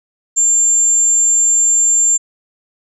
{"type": "tone", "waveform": "sine", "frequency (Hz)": 7310, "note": "A#8", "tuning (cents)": -35, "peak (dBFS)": -9, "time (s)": [0.36, 2.18], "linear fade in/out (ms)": 20, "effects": []}